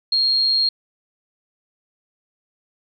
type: tone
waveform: sine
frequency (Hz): 4246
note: C8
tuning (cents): +25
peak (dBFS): -15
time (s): 0.12-0.69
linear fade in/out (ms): 5
effects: none